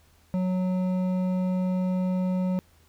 sine tone with hard clipping, 184.1 Hz, F#3, 8 cents flat, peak -25 dBFS, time 0.34-2.59 s, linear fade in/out 0 ms, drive 9 dB, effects added 81 Hz sine -60 dBFS peak until 2.88 s + pink hiss -62 dBFS RMS until 2.88 s

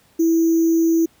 sine tone with sample-and-hold, 329.6 Hz, E4, in tune, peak -13 dBFS, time 0.19-1.06 s, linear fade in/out 10 ms, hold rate 6300 Hz, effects pink hiss -56 dBFS RMS until 1.2 s + high-pass 60 Hz 12 dB/octave

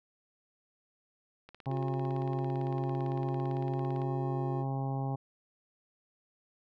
click train, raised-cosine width 0.3 ms, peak -34 dBFS, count 46, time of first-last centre 1.49-4.018 s, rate 17.8 Hz
harmonic tone, 135 Hz, C#3, 45 cents flat, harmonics 1 / 2 / 3 / 4 / 5 / 6 / 7 / 8, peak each -32 / -40 / -45 / -47 / -46 / -40 / -51 / -51 dBFS, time 1.66-5.16 s, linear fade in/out 10 ms
triangle tone with vibrato, 359.4 Hz, F4, 50 cents sharp, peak -35 dBFS, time 1.68-4.65 s, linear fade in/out 50 ms, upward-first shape triangle, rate 0.53 Hz, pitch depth 18 cents each way
effects none

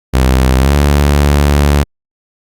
sawtooth tone with pitch glide, 64.6 to 72.09 Hz, C2 to D2, -21 to -32 cents, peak -3 dBFS, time 0.13-1.84 s, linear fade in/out 20 ms, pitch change +189 cents, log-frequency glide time 0.59-0.73 s, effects Opus 48 kbps

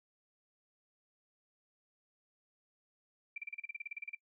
sine tone bursts, 2353 Hz, D7, 3 cents sharp, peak -38 dBFS, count 15, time 3.36-4.15 s, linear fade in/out 5 ms, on 20 ms, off 35 ms, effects noise-tail reverb RT60 0.1 s tail -21 dB re dry

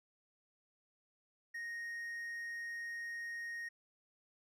triangle tone, 1864.7 Hz, A#6, in tune, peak -39 dBFS, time 1.54-3.69 s, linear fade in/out 10 ms, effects none

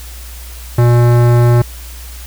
sine tone with hard clipping, 120 Hz, B2, 49 cents flat, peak -8 dBFS, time 0.78-1.62 s, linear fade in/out 5 ms, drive 18 dB, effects added 60 Hz sine -28 dBFS peak until 2.26 s + white hiss -35 dBFS RMS until 2.26 s

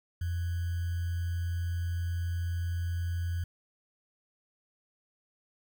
sine tone with sample-and-hold, 86.1 Hz, F2, 24 cents flat, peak -29 dBFS, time 0.21-3.44 s, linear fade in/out 5 ms, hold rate 1575 Hz, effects none

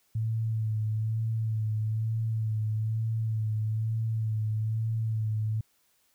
sine tone with vibrato, 110.2 Hz, A2, 3 cents sharp, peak -26 dBFS, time 0.15-5.61 s, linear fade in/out 5 ms, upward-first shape sine, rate 1.1 Hz, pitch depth 32 cents each way, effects white hiss -69 dBFS RMS until 6.14 s

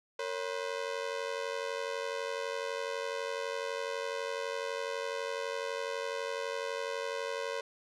sawtooth ring-modulated tone, 507 Hz, B4, 45 cents sharp, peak -27 dBFS, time 0.19-7.61 s, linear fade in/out 5 ms, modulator 46 Hz, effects low-pass 6000 Hz 12 dB/octave

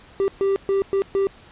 triangle tone bursts at uneven times, 392 Hz, G4, in tune, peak -15 dBFS, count 5, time 0.2-0.28 / 0.41-0.56 / 0.69-0.82 / 0.93-1.02 / 1.15-1.27 s, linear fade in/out 0 ms, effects pink hiss -48 dBFS RMS until 1.51 s + resampled to 8000 Hz

